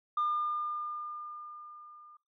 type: tone with level ramp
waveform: sine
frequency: 1206 Hz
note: D6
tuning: 46 cents sharp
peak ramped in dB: -25 to -52 dBFS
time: 0.17-2.17 s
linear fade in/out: 5 ms
effects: noise-tail reverb RT60 0.3 s tail -25 dB re dry + tanh soft clip ceiling -24 dBFS